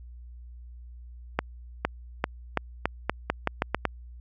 accelerating click train, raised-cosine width 0.5 ms, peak -8 dBFS, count 11, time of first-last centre 1.39-3.853 s, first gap 460 ms, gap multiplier 0.85, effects added 60 Hz sine -42 dBFS peak until 4.2 s

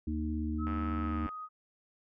harmonic tone, 77.2 Hz, D#2, 13 cents flat, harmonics 1 / 3 / 4, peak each -34 / -36 / -37 dBFS, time 0.07-1.27 s, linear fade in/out 5 ms
sine tone with pitch glide, 1291 to 1250.6 Hz, E6 to D#6, -37 to +8 cents, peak -39 dBFS, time 0.58-1.49 s, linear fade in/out 50 ms, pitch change -55 cents, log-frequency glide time 0.98-1.19 s
click train, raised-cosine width 0.5 ms, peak -29 dBFS, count 61, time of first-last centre 0.67-1.29 s, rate 96.8 Hz
effects none

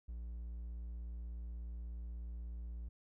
triangle tone, 58.27 Hz, A#1, in tune, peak -40 dBFS, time 0.08-2.89 s, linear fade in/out 10 ms, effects none

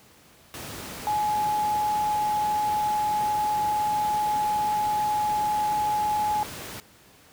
sine tone in noise, 843 Hz, G#5, 26 cents sharp, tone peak -22 dBFS, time 1.07-6.43 s, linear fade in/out 0 ms, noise pink, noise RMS -37 dBFS, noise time 0.54-6.8 s, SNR +12 dB, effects pink hiss -54 dBFS RMS until 7.32 s + high-pass 80 Hz 12 dB/octave

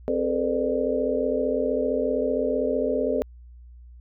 sine tone cluster, 261.2 / 421.4 / 456.8 / 510 / 596 Hz, C4 / G#4 / A#4 / C5 / D5, -3 / +25 / -35 / -44 / +25 cents, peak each -28 dBFS, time 0.08-3.22 s, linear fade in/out 0 ms, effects added 60 Hz sine -43 dBFS peak until 4 s

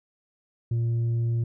sine tone with tanh clipping, 116.54 Hz, A#2, in tune, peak -23 dBFS, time 0.71-1.44 s, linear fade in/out 5 ms, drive 3 dB, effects none

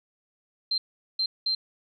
sine tone bursts at uneven times, 4144 Hz, C8, 17 cents flat, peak -23 dBFS, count 3, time 0.71-0.78 / 1.19-1.26 / 1.46-1.55 s, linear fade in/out 5 ms, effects none

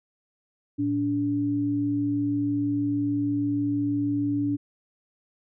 sine tone pair together, 114.3 / 288 Hz, A#2 / D4, -34 / -34 cents, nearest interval octave + major third, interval 1600 cents, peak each -31 / -23 dBFS, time 0.78-4.57 s, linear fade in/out 20 ms, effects none

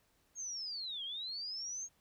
sine linear two-way sweep, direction down then up, 6580 to 3136 to 6580 Hz, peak -39 dBFS, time 0.35-1.89 s, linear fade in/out 50 ms, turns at 1.04 s, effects pink hiss -73 dBFS RMS until 2 s

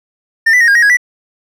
triangle tone with pitch steps, 1806 / 1984 / 1864 / 1621 / 1883 / 1657 / 1962 Hz, A6 / B6 / A#6 / G#6 / A#6 / G#6 / B6, +45 / +7 / -1 / -42 / +17 / -4 / -12 cents, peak -4 dBFS, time 0.46-0.971 s, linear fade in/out 10 ms, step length 73 ms, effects none

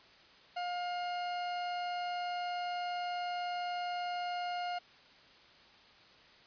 40% pulse tone, 710 Hz, F5, 28 cents sharp, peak -34 dBFS, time 0.56-4.79 s, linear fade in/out 10 ms, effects white hiss -59 dBFS RMS until 6.46 s + resampled to 11025 Hz

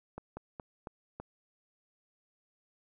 slowing click train, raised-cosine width 1 ms, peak -27 dBFS, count 5, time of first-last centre 0.18-1.2 s, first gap 190 ms, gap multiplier 1.2, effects none

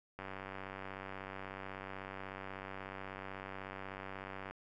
click train, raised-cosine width 0.5 ms, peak -29 dBFS, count 417, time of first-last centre 0.19-4.51 s, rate 96.3 Hz, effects none

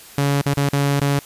sawtooth tone with dropouts, 141.3 Hz, C#3, 34 cents sharp, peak -12 dBFS, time 0.18-1.19 s, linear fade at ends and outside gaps 2 ms, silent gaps 0.416-0.46 / 0.538-0.572 / 0.689-0.732 / 0.998-1.014 s, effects white hiss -42 dBFS RMS until 1.25 s + resampled to 32000 Hz

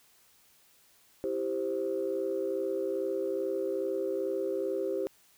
sine chord, C major, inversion first, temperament equal, 329.6 / 392 / 523.3 Hz, E4 / G4 / C5, 0 / 0 / 0 cents, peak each -36 / -31 / -33 dBFS, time 1.24-5.07 s, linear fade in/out 0 ms, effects tanh soft clip ceiling -21 dBFS + white hiss -63 dBFS RMS until 5.37 s

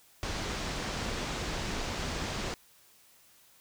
pink low-pass noise, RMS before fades -35 dBFS, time 0.23-2.54 s, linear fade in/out 0 ms, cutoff 6900 Hz, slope 24 dB/octave, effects white hiss -61 dBFS RMS until 3.6 s

